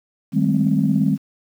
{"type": "chord", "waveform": "sine", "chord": "Ab major seventh", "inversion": "second", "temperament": "equal with one note detuned", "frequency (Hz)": [155.56, 196, 213.1, 261.6], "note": ["Eb3", "G3", "Ab3", "C4"], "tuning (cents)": [0, 0, 45, 0], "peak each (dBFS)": [-20, -19, -21, -20], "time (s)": [0.32, 1.18], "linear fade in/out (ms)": 50, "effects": ["tanh soft clip ceiling -5 dBFS", "8-bit"]}